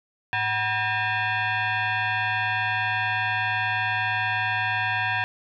sine tone with frequency modulation, 105.8 Hz, G#2, 33 cents sharp, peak -22 dBFS, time 0.33-5.24 s, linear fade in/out 0 ms, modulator 855 Hz, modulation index 2.9, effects none

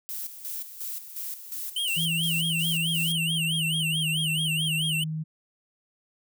violet noise with tremolo, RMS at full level -34 dBFS, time 0.09-3.12 s, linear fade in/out 0 ms, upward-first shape square, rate 2.8 Hz, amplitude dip 65%
square tone with vibrato, 2960 Hz, F#7, in tune, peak -26 dBFS, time 1.76-5.04 s, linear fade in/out 5 ms, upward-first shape sine, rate 4.6 Hz, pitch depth 170 cents each way
sine tone with pitch glide, 163.2 to 157.19 Hz, E3 to D#3, -17 to +18 cents, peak -28 dBFS, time 1.96-5.24 s, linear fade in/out 20 ms, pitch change -65 cents, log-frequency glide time 3.12-4.06 s
effects none

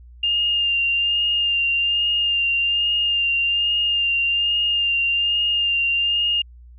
sine tone with vibrato, 2808 Hz, F7, 9 cents sharp, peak -17 dBFS, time 0.23-6.42 s, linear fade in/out 5 ms, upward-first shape sine, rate 1.2 Hz, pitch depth 23 cents each way, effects added 60 Hz sine -41 dBFS peak until 6.78 s

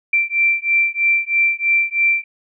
sine beating tone pair, 2349 / 2352.1 Hz, D7 / D7, 0 / +2 cents, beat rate 3.1 Hz, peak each -17 dBFS, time 0.13-2.24 s, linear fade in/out 5 ms, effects none

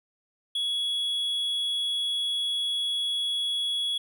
triangle tone, 3360 Hz, G#7, 19 cents sharp, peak -24 dBFS, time 0.55-3.98 s, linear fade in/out 5 ms, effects none

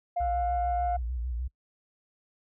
sine tone with pitch glide, 702 to 707.3 Hz, F5 to F5, +9 to +22 cents, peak -25 dBFS, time 0.16-0.97 s, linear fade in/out 10 ms, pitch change +13 cents, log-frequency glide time 0.28-0.48 s
sine tone with vibrato, 60.7 Hz, B1, 29 cents flat, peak -29 dBFS, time 0.2-1.48 s, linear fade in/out 10 ms, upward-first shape square, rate 6.7 Hz, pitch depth 77 cents each way
effects noise-tail reverb RT60 0.1 s tail -23 dB re dry + tanh soft clip ceiling -21 dBFS

